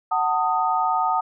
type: chord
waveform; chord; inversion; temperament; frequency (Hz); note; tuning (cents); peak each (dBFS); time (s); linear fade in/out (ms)
sine; D# diminished; first; just; 746.7 / 896 / 1244.5; F#5 / A5 / D#6; +16 / +31 / 0; -23; 0.11-1.21; 10
effects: none